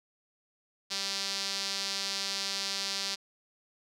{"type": "tone with band-pass filter", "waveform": "sawtooth", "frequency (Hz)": 196, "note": "G3", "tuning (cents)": 0, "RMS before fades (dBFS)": -34, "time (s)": [0.9, 3.16], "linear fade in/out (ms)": 20, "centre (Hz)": 4700, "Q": 2.7, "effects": []}